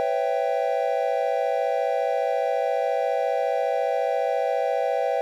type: chord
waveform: triangle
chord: C# half-diminished seventh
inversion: third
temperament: equal with one note detuned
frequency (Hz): 499.9 / 554.4 / 659.3 / 784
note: B4 / C#5 / E5 / G5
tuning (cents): +21 / 0 / 0 / 0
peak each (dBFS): -25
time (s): 0-5.21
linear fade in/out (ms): 0
effects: none